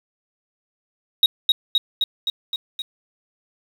sine tone with echo, 3788 Hz, A#7, 27 cents sharp, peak -7 dBFS, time 1.23-1.26 s, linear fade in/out 2 ms, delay 260 ms, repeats 6, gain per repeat -3 dB, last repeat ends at 2.82 s, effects tanh soft clip ceiling -9 dBFS + 7-bit

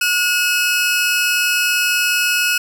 sawtooth tone pair together, 1446.3 / 2577 Hz, F#6 / E7, -40 / -40 cents, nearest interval minor seventh, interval 1000 cents, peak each -14 dBFS, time 0.01-2.58 s, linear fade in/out 5 ms, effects none

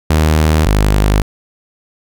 sawtooth tone pair in turn, 77.78 / 51.08 Hz, D#2 / G#1, 0 / -28 cents, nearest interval perfect fifth, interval 728 cents, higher first, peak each -5 dBFS, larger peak neither, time 0.1-0.66 / 0.66-1.22 s, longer neither, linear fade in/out 5 ms, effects none

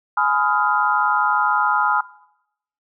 sine chord, F half-diminished seventh, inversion first, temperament just, 838.1 / 1005.8 / 1257.2 / 1396.9 Hz, Ab5 / Cb6 / Eb6 / F6, +16 / +31 / +18 / 0 cents, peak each -21 dBFS, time 0.17-2.01 s, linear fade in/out 5 ms, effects noise-tail reverb RT60 0.8 s tail -20 dB re dry

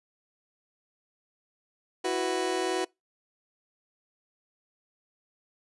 30% pulse chord, E suspended second, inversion none, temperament just, 329.6 / 370.8 / 494.4 Hz, E4 / F#4 / B4, 0 / +4 / +2 cents, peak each -31 / -26 / -31 dBFS, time 2.04-2.85 s, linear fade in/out 10 ms, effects noise-tail reverb RT60 0.2 s tail -25 dB re dry + resampled to 24000 Hz

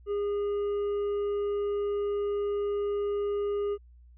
triangle tone with hard clipping, 408.2 Hz, G#4, 30 cents flat, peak -28 dBFS, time 0.06-3.78 s, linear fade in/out 50 ms, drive 7 dB, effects added 60 Hz sine -51 dBFS peak until 4.17 s + resampled to 8000 Hz

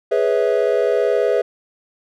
triangle chord, C# minor seventh, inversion second, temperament equal with one note detuned, 415.3 / 493.9 / 554.4 / 649.1 Hz, G#4 / B4 / C#5 / E5, 0 / 0 / 0 / -27 cents, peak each -17 / -17 / -21 / -19 dBFS, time 0.11-1.42 s, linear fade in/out 10 ms, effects none

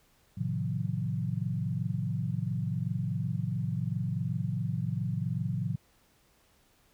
sine chord, F dominant seventh, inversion first, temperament equal with one note detuned, 110 / 130.81 / 155.56 / 178.39 Hz, A2 / C3 / Eb3 / F3, 0 / 0 / 0 / +37 cents, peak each -34 / -34 / -35 / -35 dBFS, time 0.37-5.76 s, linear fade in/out 10 ms, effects pink hiss -66 dBFS RMS until 6.93 s

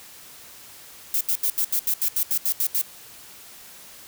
violet noise bursts, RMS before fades -22 dBFS, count 12, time 1.14-2.815 s, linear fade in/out 2 ms, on 69 ms, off 77 ms, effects white hiss -45 dBFS RMS until 4.07 s

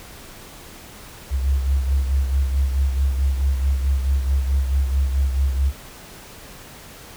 sine beating tone pair, 67.2 / 71.8 Hz, C2 / D2, +47 / -39 cents, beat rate 4.6 Hz, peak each -17 / -26 dBFS, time 1.3-5.73 s, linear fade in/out 50 ms, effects pink hiss -41 dBFS RMS until 7.16 s

